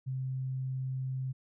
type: tone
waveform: sine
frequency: 130.9 Hz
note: C3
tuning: 1 cent sharp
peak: -32 dBFS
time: 0.06-1.33 s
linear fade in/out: 20 ms
effects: none